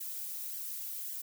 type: noise with flanger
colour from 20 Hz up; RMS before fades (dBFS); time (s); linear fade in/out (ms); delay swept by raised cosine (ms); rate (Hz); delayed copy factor
violet; -40; 0-1.22; 10; 0.77 to 4.37; 1.8; -0.7
effects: none